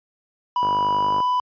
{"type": "tone with pitch glide", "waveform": "triangle", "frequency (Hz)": [984, 995.4], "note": ["B5", "B5"], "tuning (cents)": [-7, 13], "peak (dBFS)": -16, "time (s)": [0.56, 1.4], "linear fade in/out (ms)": 2, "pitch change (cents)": 20, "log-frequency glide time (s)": [0.99, 1.28]}
{"type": "click train", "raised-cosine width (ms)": 1, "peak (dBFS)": -15, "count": 30, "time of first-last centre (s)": [0.63, 1.203], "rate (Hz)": 50.6}
{"effects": ["high-pass 80 Hz 12 dB/octave", "resampled to 11025 Hz"]}